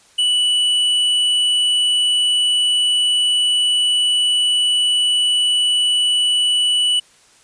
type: tone with tanh clipping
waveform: triangle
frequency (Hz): 2960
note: F#7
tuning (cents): 0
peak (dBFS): -15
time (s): 0.18-7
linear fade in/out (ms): 10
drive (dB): 12
effects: white hiss -51 dBFS RMS until 7.43 s + resampled to 22050 Hz